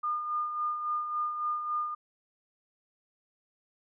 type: tone with tremolo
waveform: sine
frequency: 1214 Hz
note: D#6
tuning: 43 cents flat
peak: -27 dBFS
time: 0.03-1.95 s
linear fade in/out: 10 ms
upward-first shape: sine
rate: 3.6 Hz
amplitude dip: 50%
effects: none